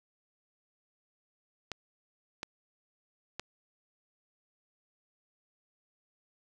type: clicks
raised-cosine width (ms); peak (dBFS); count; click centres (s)
0.2; -19; 3; 1.717 / 2.431 / 3.396
effects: none